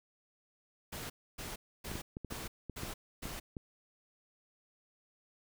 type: noise bursts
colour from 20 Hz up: pink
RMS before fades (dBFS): -43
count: 6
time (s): 0.92-3.4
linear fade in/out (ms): 10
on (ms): 180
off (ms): 280
type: clicks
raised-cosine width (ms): 3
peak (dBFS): -28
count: 9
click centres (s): 1.916 / 1.955 / 2.169 / 2.247 / 2.324 / 2.697 / 2.834 / 3.256 / 3.568
effects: none